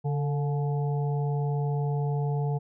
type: harmonic tone with a mistuned harmonic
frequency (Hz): 143.2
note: D3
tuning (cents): -43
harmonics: 1 / 3 / 5 / 6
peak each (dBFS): -25 / -35 / -39 / -41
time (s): 0.04-2.59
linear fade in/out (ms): 20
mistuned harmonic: 3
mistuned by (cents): +50
effects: none